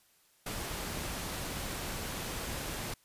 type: noise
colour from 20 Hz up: pink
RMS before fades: -38 dBFS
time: 0.46-2.94 s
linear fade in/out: 5 ms
effects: white hiss -67 dBFS RMS until 3.04 s + resampled to 32000 Hz